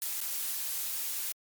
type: noise with dropouts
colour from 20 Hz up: blue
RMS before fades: -34 dBFS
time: 0.02-1.32 s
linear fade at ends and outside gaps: 0 ms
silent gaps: 0.205-0.213 s
effects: MP3 96 kbps